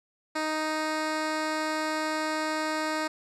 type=tone; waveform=10% pulse; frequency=311.1 Hz; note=D#4; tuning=in tune; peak=-19 dBFS; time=0.35-3.08 s; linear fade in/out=10 ms; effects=low-pass 8000 Hz 12 dB/octave